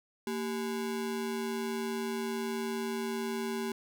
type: ring-modulated tone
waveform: square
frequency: 310 Hz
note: D#4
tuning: 6 cents flat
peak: -30 dBFS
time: 0.27-3.72 s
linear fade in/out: 2 ms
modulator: 80.6 Hz
effects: none